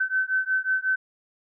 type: beating tone pair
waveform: sine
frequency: 1526 / 1531.5 Hz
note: G6 / G6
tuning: -47 / -41 cents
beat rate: 5.5 Hz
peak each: -25 dBFS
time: 0-0.96 s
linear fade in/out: 10 ms
effects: none